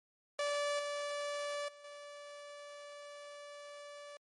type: tone with level steps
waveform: sawtooth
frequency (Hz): 580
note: D5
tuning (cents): -22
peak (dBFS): -29 / -33 / -50 / -44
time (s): 0.39-4.17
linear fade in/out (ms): 2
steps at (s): 0.79 / 1.68 / 1.84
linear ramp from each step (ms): 5
effects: low-pass 9000 Hz 12 dB/octave + MP3 48 kbps